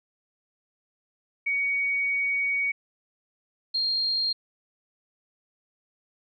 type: tone pair in turn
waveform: sine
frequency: 2245 / 4215 Hz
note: C#7 / C8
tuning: +21 / +12 cents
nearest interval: major seventh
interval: 1091 cents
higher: second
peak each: -23 dBFS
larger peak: neither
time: 1.46-2.72 / 3.74-4.33 s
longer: first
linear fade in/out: 10 ms
effects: none